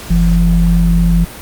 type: tone pair together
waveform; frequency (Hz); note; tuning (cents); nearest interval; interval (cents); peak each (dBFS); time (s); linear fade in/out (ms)
sine; 47.07 / 169.9; F#1 / F3; +30 / -47; octave + minor seventh; 2223; -10; 0.1-1.25; 10
effects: pink hiss -30 dBFS RMS until 1.41 s + Opus 48 kbps